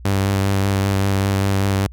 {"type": "tone with vibrato", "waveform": "sawtooth", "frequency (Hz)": 98, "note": "G2", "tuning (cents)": 0, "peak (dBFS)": -12, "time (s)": [0.05, 1.87], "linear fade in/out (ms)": 5, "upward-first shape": "sine", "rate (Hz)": 5.1, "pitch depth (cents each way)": 19, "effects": ["added 60 Hz sine -35 dBFS peak until 1.92 s"]}